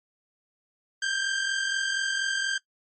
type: tone pair together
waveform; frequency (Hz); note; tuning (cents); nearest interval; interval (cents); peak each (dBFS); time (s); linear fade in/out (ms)
sawtooth; 1572.8 / 1617; G6 / G#6; +5 / -47; unison; 48; -23 / -28; 1.02-2.58; 5
effects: noise-tail reverb RT60 0.1 s tail -20 dB re dry + MP3 32 kbps